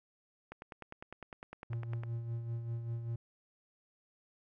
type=click train; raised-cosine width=0.5 ms; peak=-30 dBFS; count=16; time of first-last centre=0.52-2.035 s; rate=9.9 Hz
type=tone with tremolo; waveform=triangle; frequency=116.54 Hz; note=A#2; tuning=in tune; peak=-32 dBFS; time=1.7-3.16 s; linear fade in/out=5 ms; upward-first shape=sine; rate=5.1 Hz; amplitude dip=50%
effects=none